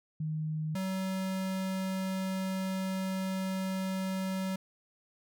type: tone pair in turn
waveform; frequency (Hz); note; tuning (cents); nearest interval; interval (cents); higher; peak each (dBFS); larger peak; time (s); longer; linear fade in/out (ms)
sine / square; 155.56 / 189.52; D#3 / F#3; 0 / +42; minor third; 342; second; -31 / -32; first; 0.2-0.75 / 0.75-4.56; second; 5
effects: none